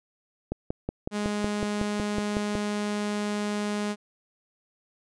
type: click train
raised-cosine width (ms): 2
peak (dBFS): -15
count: 12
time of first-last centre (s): 0.52-2.553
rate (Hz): 5.41
type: tone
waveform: sawtooth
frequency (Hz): 207.7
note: G#3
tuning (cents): 0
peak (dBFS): -23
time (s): 1.11-3.96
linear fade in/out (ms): 50
effects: resampled to 22050 Hz